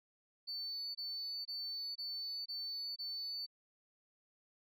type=tone bursts; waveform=sine; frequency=4501 Hz; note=C#8; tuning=26 cents sharp; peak=-38 dBFS; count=6; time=0.47-3.465 s; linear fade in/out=20 ms; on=480 ms; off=23 ms; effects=tanh soft clip ceiling -36 dBFS